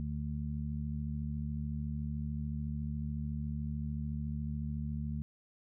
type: harmonic tone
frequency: 73.8 Hz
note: D2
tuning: 9 cents sharp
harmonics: 1 / 2 / 3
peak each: -38 / -38 / -40 dBFS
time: 0-5.22 s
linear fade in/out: 0 ms
effects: none